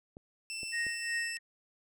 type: clicks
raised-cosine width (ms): 2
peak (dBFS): -34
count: 3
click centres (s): 0.169 / 0.632 / 0.867
type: tone with pitch glide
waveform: 20% pulse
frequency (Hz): 2673 to 2656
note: E7 to E7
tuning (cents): +23 to +12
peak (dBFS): -32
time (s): 0.5-1.37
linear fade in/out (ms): 0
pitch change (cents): -11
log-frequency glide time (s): 0.91-1.23
type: tone with tremolo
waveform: sine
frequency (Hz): 1864.7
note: A#6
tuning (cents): 0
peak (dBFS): -30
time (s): 0.72-1.39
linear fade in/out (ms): 20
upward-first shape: triangle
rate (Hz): 2.8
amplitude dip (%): 80
effects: none